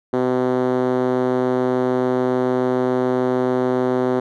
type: tone with band-pass filter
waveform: 5% pulse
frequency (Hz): 126.9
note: B2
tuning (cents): +47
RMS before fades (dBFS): -19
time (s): 0.13-4.2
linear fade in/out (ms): 5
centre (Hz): 330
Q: 1.8
effects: none